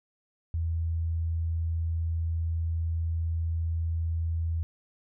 sine tone, 82.41 Hz, E2, in tune, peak -26 dBFS, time 0.54-4.63 s, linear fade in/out 0 ms, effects none

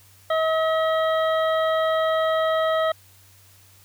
harmonic tone, 640 Hz, D#5, 49 cents sharp, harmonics 1 / 2 / 3 / 5 / 6, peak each -20 / -25 / -31 / -35 / -39 dBFS, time 0.3-2.92 s, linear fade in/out 5 ms, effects added 96 Hz sine -54 dBFS peak until 3.84 s + white hiss -54 dBFS RMS until 3.84 s

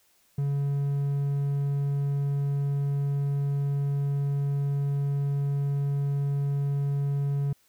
triangle tone, 141 Hz, C#3, 30 cents sharp, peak -22 dBFS, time 0.38-7.53 s, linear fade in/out 5 ms, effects white hiss -65 dBFS RMS until 7.68 s

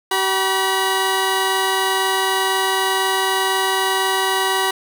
15% pulse tone pair together, 382 / 966 Hz, G4 / B5, -45 / -39 cents, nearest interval octave + major third, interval 1606 cents, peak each -13 dBFS, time 0.11-4.71 s, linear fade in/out 5 ms, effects none

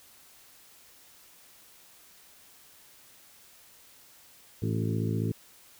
harmonic tone with a mistuned harmonic, 55 Hz, A1, in tune, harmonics 2 / 3 / 4 / 5 / 6 / 7 / 8, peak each -29 / -33 / -35 / -37 / -39 / -40 / -41 dBFS, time 4.62-5.32 s, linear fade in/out 5 ms, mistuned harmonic 6, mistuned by +43 cents, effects white hiss -56 dBFS RMS until 5.79 s

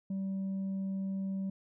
triangle tone with tanh clipping, 193 Hz, G3, 27 cents flat, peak -33 dBFS, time 0.1-1.5 s, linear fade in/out 5 ms, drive 7 dB, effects none

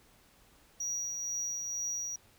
triangle tone with tremolo, 5770 Hz, F#8, 44 cents flat, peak -30 dBFS, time 0.8-2.16 s, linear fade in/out 5 ms, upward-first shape triangle, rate 2.1 Hz, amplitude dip 40%, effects tanh soft clip ceiling -26 dBFS + pink hiss -63 dBFS RMS until 2.38 s

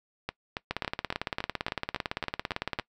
two click trains, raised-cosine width 0.3 ms, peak -13 / -15 dBFS, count 38 / 10, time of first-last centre 0.71-2.789 / 0.29-2.797 s, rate 17.8 / 3.59 Hz, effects noise-tail reverb RT60 0.1 s tail -21 dB re dry

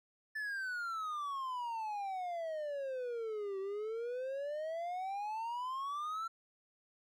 triangle exponential two-way sweep, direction down then up, 1760 to 382.3 to 1357 Hz, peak -35 dBFS, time 0.35-6.28 s, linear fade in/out 10 ms, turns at 3.59 s, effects none

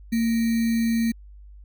sine tone with sample-and-hold, 228.8 Hz, A#3, 32 cents flat, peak -19 dBFS, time 0.12-1.12 s, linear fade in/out 10 ms, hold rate 2100 Hz, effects added 50 Hz sine -42 dBFS peak until 1.64 s

